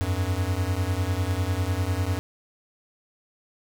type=beating tone pair; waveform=square; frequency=87.31 / 97.31 Hz; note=F2 / G2; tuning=0 / -12 cents; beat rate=10 Hz; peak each=-27 dBFS; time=0.01-2.19 s; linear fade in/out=0 ms; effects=none